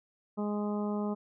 harmonic tone, 207.7 Hz, G#3, in tune, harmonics 1 / 2 / 3 / 4 / 5 / 6, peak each -31 / -37 / -41 / -43 / -45 / -47 dBFS, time 0.37-1.15 s, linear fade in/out 20 ms, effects none

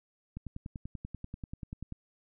click train, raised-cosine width 5 ms, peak -27 dBFS, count 17, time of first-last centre 0.37-1.923 s, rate 10.3 Hz, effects none

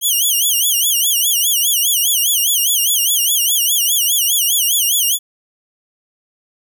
5% pulse tone with vibrato, 3102 Hz, G7, 19 cents flat, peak -5 dBFS, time 0.01-5.19 s, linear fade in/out 50 ms, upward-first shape sine, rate 4.9 Hz, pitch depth 180 cents each way, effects none

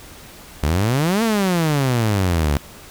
sawtooth exponential two-way sweep, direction up then down, 69.1 to 233.1 to 69.1 Hz, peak -12 dBFS, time 0.63-2.57 s, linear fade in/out 0 ms, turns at 1.23 s, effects pink hiss -41 dBFS RMS until 2.9 s

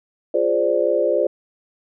sine chord, D half-diminished seventh, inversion first, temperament equal, 349.2 / 415.3 / 523.3 / 587.3 Hz, F4 / Ab4 / C5 / D5, 0 / 0 / 0 / 0 cents, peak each -23 / -23 / -20 / -20 dBFS, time 0.34-1.27 s, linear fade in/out 5 ms, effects none

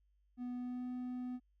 triangle tone with pitch glide, 246.8 to 249.7 Hz, B3 to B3, -1 to +19 cents, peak -37 dBFS, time 0.37-1.4 s, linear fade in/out 50 ms, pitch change +20 cents, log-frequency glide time 0.55-0.87 s, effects added 50 Hz sine -70 dBFS peak until 1.6 s

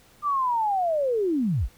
sine linear sweep, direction down, 1200 to 30.08 Hz, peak -21 dBFS, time 0.22-1.69 s, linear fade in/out 50 ms, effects pink hiss -56 dBFS RMS until 1.77 s

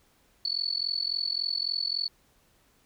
sine tone with amplitude modulation, 4435 Hz, C#8, in tune, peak -23 dBFS, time 0.45-2.08 s, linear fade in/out 2 ms, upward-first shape sine, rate 43.6 Hz, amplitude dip 95%, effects pink hiss -65 dBFS RMS until 2.85 s

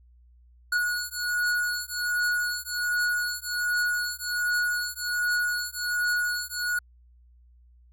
square beating tone pair, 1454 / 1455.3 Hz, F#6 / F#6, -31 / -29 cents, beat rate 1.3 Hz, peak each -29 dBFS, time 0.72-6.79 s, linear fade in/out 5 ms, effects added 60 Hz sine -53 dBFS peak until 7.92 s + AAC 64 kbps

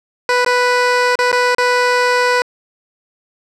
15% pulse tone with dropouts, 493.9 Hz, B4, in tune, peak -5 dBFS, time 0.29-2.42 s, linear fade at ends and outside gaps 1 ms, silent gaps 0.447-0.462 / 1.155-1.189 / 1.317-1.327 / 1.548-1.583 s, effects low-pass 6000 Hz 12 dB/octave

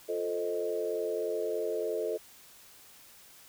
sine chord, F dominant seventh, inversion none, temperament equal, 349.2 / 440 / 523.3 / 622.3 Hz, F4 / A4 / C5 / Eb5, 0 / 0 / 0 / 0 cents, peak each -38 / -32 / -38 / -36 dBFS, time 0.08-2.18 s, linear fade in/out 20 ms, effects white hiss -55 dBFS RMS until 3.48 s

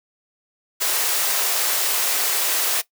white high-pass noise, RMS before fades -21 dBFS, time 0.8-2.82 s, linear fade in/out 20 ms, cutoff 390 Hz, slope 24 dB/octave, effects noise-tail reverb RT60 0.1 s tail -17 dB re dry

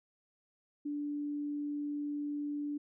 sine tone, 291.9 Hz, D4, 10 cents flat, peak -34 dBFS, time 0.85-2.78 s, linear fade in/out 10 ms, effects none

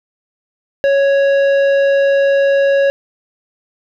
sine tone with tanh clipping, 554.4 Hz, C#5, in tune, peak -11 dBFS, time 0.84-2.9 s, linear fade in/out 0 ms, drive 11 dB, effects none

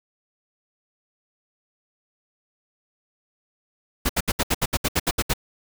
pink noise bursts, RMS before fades -21 dBFS, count 12, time 4.05-5.337 s, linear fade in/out 10 ms, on 44 ms, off 69 ms, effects none

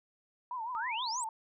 sine tone with vibrato, 948 Hz, A#5, 29 cents sharp, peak -35 dBFS, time 0.51-1.29 s, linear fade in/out 2 ms, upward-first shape triangle, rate 6.3 Hz, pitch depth 160 cents each way
sine exponential sweep, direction up, 1179 to 8420 Hz, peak -35 dBFS, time 0.75-1.24 s, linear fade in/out 0 ms
effects none

